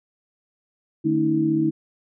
sine tone cluster, 151.7 / 222.8 / 285 / 320.7 Hz, D#3 / A3 / C#4 / E4, -44 / +22 / +48 / -48 cents, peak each -26 / -28 / -28 / -19 dBFS, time 1.04-1.71 s, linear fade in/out 20 ms, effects none

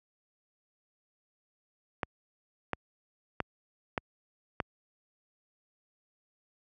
clicks, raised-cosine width 0.5 ms, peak -14 dBFS, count 5, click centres 2.032 / 2.733 / 3.403 / 3.978 / 4.602 s, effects high-pass 60 Hz 12 dB/octave

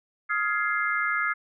sine chord, F minor seventh, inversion third, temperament just, 1257.2 / 1396.9 / 1676.3 / 2095 Hz, Eb6 / F6 / Ab6 / C7, +18 / 0 / +16 / +2 cents, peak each -29 dBFS, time 0.29-1.34 s, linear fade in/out 20 ms, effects none

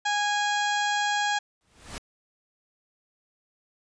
harmonic tone, 825 Hz, G#5, 12 cents flat, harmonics 1 / 2 / 3 / 4 / 5 / 6 / 7 / 8 / 9, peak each -26 / -28 / -37 / -33 / -38 / -42 / -43 / -40 / -41 dBFS, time 0.05-1.39 s, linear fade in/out 10 ms
pink noise with exponential growth, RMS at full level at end -34 dBFS, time 1.61-1.98 s, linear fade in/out 0 ms, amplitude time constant 79 ms
effects resampled to 22050 Hz

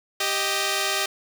5% pulse tone pair together, 392 / 622.3 Hz, G4 / D#5, 0 / 0 cents, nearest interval minor sixth, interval 800 cents, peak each -14 dBFS, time 0.2-1.06 s, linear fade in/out 5 ms, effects none

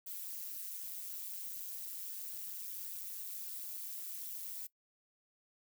violet noise with amplitude modulation, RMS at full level -40 dBFS, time 0.06-4.67 s, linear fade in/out 10 ms, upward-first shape sine, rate 192 Hz, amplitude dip 95%, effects noise-tail reverb RT60 0.1 s tail -19 dB re dry

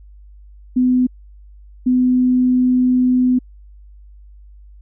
sine tone bursts at uneven times, 252.1 Hz, B3, 36 cents sharp, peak -11 dBFS, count 2, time 0.76-1.07 / 1.86-3.39 s, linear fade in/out 10 ms, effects added 50 Hz sine -39 dBFS peak until 4.81 s

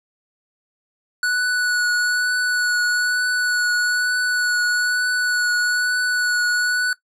square tone with vibrato, 1474 Hz, F#6, 7 cents flat, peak -18 dBFS, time 1.23-6.93 s, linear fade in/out 2 ms, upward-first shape triangle, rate 1.1 Hz, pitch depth 17 cents each way, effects noise-tail reverb RT60 0.1 s tail -18 dB re dry + low-pass 10000 Hz 12 dB/octave

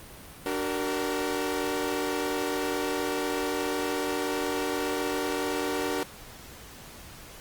sawtooth chord, D augmented, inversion none, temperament equal with one note detuned, 293.7 / 378.2 / 466.2 Hz, D4 / F#4 / A#4, 0 / +38 / 0 cents, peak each -28 dBFS, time 0.46-6.03 s, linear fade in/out 0 ms, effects pink hiss -46 dBFS RMS until 7.4 s + Opus 32 kbps

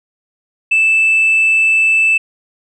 sine tone, 2637 Hz, E7, in tune, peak -7 dBFS, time 0.71-2.18 s, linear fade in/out 10 ms, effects tanh soft clip ceiling -6 dBFS

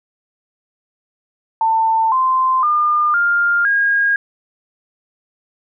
sine tone with pitch steps, 894 / 1038.9 / 1207.2 / 1402.8 / 1630.2 Hz, A5 / C6 / D6 / F6 / G#6, +27 / -13 / +47 / +7 / -33 cents, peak -12 dBFS, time 1.61-4.16 s, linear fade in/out 2 ms, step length 510 ms, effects none

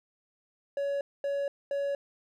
triangle tone bursts, 562 Hz, C#5, 24 cents sharp, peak -26 dBFS, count 3, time 0.77-1.95 s, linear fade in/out 2 ms, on 240 ms, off 230 ms, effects none

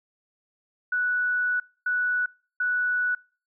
sine tone bursts at uneven times, 1477 Hz, F#6, 3 cents flat, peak -22 dBFS, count 3, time 0.92-1.6 / 1.86-2.26 / 2.6-3.15 s, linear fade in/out 5 ms, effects noise-tail reverb RT60 0.4 s tail -25 dB re dry

